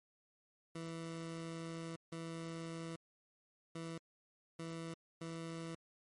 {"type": "tone bursts at uneven times", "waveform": "20% pulse", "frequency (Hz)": 164.81, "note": "E3", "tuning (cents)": 0, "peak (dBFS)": -38, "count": 5, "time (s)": [[0.75, 1.96], [2.12, 2.96], [3.75, 3.98], [4.59, 4.94], [5.21, 5.75]], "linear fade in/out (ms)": 5, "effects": ["MP3 48 kbps"]}